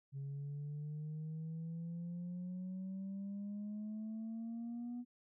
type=exponential sweep; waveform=sine; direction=up; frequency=136.9 to 245 Hz; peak=-39 dBFS; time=0.12-5.05 s; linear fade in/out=50 ms; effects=tanh soft clip ceiling -39 dBFS